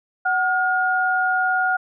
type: tone pair together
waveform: sine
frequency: 747 / 1427.4 Hz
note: F#5 / F6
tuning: +16 / +37 cents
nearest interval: major seventh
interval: 1121 cents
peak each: -21 / -19 dBFS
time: 0.25-1.77 s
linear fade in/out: 10 ms
effects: none